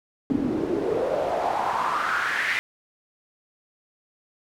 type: noise with band-pass filter sweep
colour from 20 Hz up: pink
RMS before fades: -25 dBFS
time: 0.3-2.59 s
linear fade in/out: 0 ms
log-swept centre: 250 to 2100 Hz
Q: 4.5
effects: none